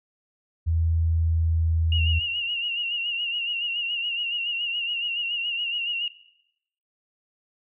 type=tone with pitch glide; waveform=sine; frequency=82.1 to 81.63 Hz; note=E2 to E2; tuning=-6 to -16 cents; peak=-20 dBFS; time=0.66-2.2 s; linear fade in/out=20 ms; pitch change=-10 cents; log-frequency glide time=1.01-1.82 s
type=tone with vibrato; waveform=sine; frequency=2814 Hz; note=F7; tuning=12 cents sharp; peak=-25 dBFS; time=1.92-6.08 s; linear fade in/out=2 ms; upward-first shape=sine; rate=7.1 Hz; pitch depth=58 cents each way
effects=noise-tail reverb RT60 0.8 s tail -17 dB re dry